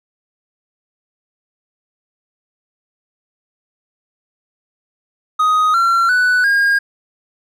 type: tone with pitch steps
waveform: triangle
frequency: 1251 / 1364.2 / 1487.7 / 1622.3 Hz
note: D#6 / F6 / F#6 / G#6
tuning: +9 / -41 / +9 / -41 cents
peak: -9 dBFS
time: 5.39-6.79 s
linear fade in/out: 10 ms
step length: 350 ms
effects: none